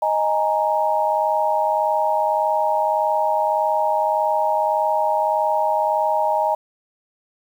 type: chord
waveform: sine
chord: D# suspended fourth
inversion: none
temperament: equal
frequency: 622.3 / 830.6 / 932.3 Hz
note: D#5 / G#5 / A#5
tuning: 0 / 0 / 0 cents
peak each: -21 dBFS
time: 0.02-6.55 s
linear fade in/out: 5 ms
effects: 8-bit